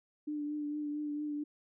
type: tone with vibrato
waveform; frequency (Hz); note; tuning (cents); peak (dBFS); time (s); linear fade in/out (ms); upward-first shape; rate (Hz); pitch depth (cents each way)
sine; 296.5; D4; +17; -34; 0.27-1.44; 10; triangle; 4.4; 27
effects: none